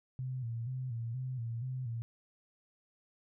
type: tone with vibrato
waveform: sine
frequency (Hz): 122.1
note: B2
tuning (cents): -19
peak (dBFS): -35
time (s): 0.19-2.02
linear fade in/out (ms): 0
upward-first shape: square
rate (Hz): 2.1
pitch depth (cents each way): 93
effects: none